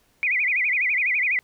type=tone with vibrato; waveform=sine; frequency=2219 Hz; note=C#7; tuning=1 cent sharp; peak=-19 dBFS; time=0.23-1.39 s; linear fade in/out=0 ms; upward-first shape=sine; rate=12 Hz; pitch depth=210 cents each way; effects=pink hiss -63 dBFS RMS until 1.43 s